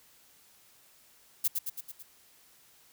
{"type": "noise with echo", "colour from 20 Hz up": "violet", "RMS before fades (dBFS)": -26, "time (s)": [1.44, 1.48], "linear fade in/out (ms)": 10, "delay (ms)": 110, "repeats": 5, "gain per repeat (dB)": -4, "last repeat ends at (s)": 2.03, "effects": ["white hiss -61 dBFS RMS until 2.92 s"]}